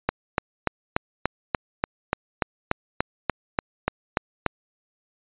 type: click train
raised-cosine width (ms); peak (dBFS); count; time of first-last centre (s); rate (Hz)
0.5; -5; 16; 0.09-4.463; 3.43
effects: resampled to 8000 Hz